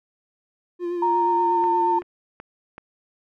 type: tone with vibrato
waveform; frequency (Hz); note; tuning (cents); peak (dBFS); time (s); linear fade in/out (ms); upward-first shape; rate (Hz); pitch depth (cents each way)
triangle; 349.2; F4; 0; -22; 0.79-2.03; 50; sine; 8.4; 26
type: tone with pitch glide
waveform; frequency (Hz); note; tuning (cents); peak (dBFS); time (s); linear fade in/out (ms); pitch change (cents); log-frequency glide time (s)
sine; 932.3 to 905.2; A#5 to A5; 0 to +49; -18; 1.02-1.99; 5; -51; 1.17-1.78
type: click train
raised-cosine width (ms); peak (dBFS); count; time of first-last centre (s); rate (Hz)
0.5; -23; 4; 1.64-2.781; 2.63
effects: none